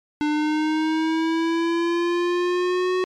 square linear sweep, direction up, 298 to 370 Hz, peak -20 dBFS, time 0.21-3.04 s, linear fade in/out 0 ms, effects low-pass 4000 Hz 12 dB/octave + MP3 96 kbps

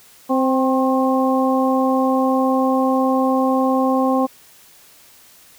harmonic tone with a mistuned harmonic, 261.6 Hz, C4, in tune, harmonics 1 / 2 / 3 / 4, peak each -17 / -20 / -22 / -23 dBFS, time 0.29-4.27 s, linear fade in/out 20 ms, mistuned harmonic 4, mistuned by +38 cents, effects white hiss -48 dBFS RMS until 5.58 s

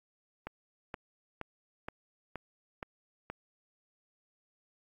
click train, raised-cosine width 0.5 ms, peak -23 dBFS, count 7, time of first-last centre 0.47-3.3 s, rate 2.12 Hz, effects AAC 64 kbps

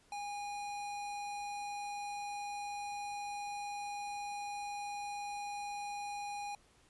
square tone, 818 Hz, G#5, 26 cents flat, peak -40 dBFS, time 0.12-6.55 s, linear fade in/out 2 ms, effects pink hiss -67 dBFS RMS until 6.89 s + resampled to 24000 Hz

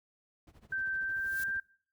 brown noise with tremolo, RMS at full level -50 dBFS, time 0.47-1.57 s, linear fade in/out 2 ms, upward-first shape sine, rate 13 Hz, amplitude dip 90%
sine tone with pitch glide, 1558 to 1579.7 Hz, G6 to G6, -11 to +13 cents, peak -31 dBFS, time 0.72-1.6 s, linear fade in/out 5 ms, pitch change +24 cents, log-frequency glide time 0.97-1.43 s
blue noise with exponential growth, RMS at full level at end -41 dBFS, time 1.05-1.44 s, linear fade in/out 5 ms, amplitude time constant 84 ms
effects noise-tail reverb RT60 0.5 s tail -21 dB re dry + high-pass 60 Hz 12 dB/octave

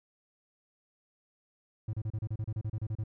triangle tone bursts, 108.3 Hz, A2, 27 cents flat, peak -29 dBFS, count 14, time 1.88-3.038 s, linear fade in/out 5 ms, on 53 ms, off 32 ms, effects none

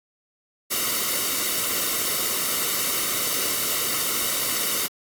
white noise with comb filter, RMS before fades -24 dBFS, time 0.7-4.88 s, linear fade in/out 20 ms, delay 1.2 ms, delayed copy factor -0.65, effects AAC 64 kbps

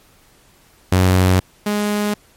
sawtooth tone pair in turn, 92.5 / 207.7 Hz, F#2 / G#3, 0 / 0 cents, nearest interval octave + major second, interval 1400 cents, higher second, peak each -7 / -13 dBFS, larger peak first, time 0.92-1.4 / 1.66-2.14 s, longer neither, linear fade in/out 5 ms, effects pink hiss -52 dBFS RMS until 2.36 s + MP3 64 kbps

